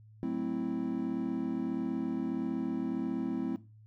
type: chord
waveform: triangle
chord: F# half-diminished seventh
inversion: none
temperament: equal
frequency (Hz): 185 / 220 / 261.6 / 329.6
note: F#3 / A3 / C4 / E4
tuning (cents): 0 / 0 / 0 / 0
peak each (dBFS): -37 / -36 / -32 / -35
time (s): 0.23-3.56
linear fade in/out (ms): 0
effects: noise-tail reverb RT60 0.3 s tail -17 dB re dry + added 108 Hz sine -53 dBFS peak until 3.86 s